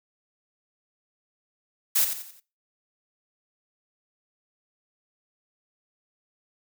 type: noise with echo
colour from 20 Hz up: blue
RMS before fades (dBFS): -21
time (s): 1.95-2.05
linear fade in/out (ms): 10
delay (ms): 88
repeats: 4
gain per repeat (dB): -8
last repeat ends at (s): 2.402
effects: noise-tail reverb RT60 0.3 s tail -20 dB re dry